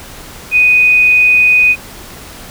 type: tone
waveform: sine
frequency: 2489 Hz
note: D#7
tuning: in tune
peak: -5 dBFS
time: 0.51-1.76 s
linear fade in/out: 50 ms
effects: pink hiss -32 dBFS RMS until 2.5 s